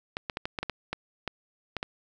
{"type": "clicks", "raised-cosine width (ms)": 0.3, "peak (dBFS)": -15, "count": 11, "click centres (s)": [0.169, 0.298, 0.371, 0.455, 0.588, 0.63, 0.697, 0.93, 1.277, 1.767, 1.829], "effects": []}